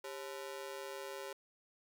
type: ring-modulated tone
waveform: sawtooth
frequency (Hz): 471.7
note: A#4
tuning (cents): +20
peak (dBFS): -36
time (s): 0.04-1.33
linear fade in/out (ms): 5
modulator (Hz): 72.9
effects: 11-bit